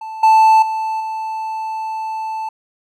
triangle tone with level steps, 880 Hz, A5, in tune, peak -24 / -5 / -16 / -19 dBFS, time 0.01-2.49 s, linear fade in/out 5 ms, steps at 0.23 / 0.62 / 1 s, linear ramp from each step 5 ms, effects none

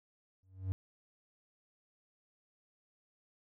triangle tone with exponential growth, 94.4 Hz, F#2, 35 cents sharp, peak -27 dBFS, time 0.43-0.72 s, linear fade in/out 0 ms, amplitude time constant 61 ms, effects none

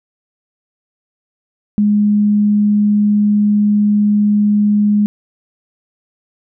sine tone, 207.7 Hz, G#3, in tune, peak -9 dBFS, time 1.78-5.06 s, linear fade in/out 0 ms, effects none

